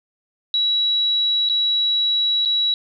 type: tone with dropouts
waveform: sine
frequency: 3900 Hz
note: B7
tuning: 23 cents flat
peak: -16 dBFS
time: 0.54-2.74 s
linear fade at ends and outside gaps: 1 ms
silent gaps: 1.489-1.497 / 2.451-2.457 s
effects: none